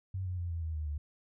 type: tone with pitch steps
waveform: sine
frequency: 94.4 / 90.61 / 86.97 / 83.47 / 80.12 / 76.9 / 73.81 Hz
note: F#2 / F#2 / F2 / E2 / E2 / D#2 / D2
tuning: +35 / -36 / -7 / +22 / -49 / -20 / +9 cents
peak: -33 dBFS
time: 0.14-0.98 s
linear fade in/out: 5 ms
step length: 120 ms
effects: none